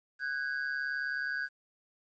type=ring-modulated tone; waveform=triangle; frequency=1568 Hz; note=G6; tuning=in tune; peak=-27 dBFS; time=0.19-1.49 s; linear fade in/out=50 ms; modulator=69.6 Hz; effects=resampled to 16000 Hz + 11-bit